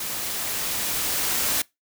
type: noise with level ramp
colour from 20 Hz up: white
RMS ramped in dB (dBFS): -30 to -23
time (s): 0-1.62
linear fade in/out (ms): 5
effects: noise-tail reverb RT60 0.2 s tail -24 dB re dry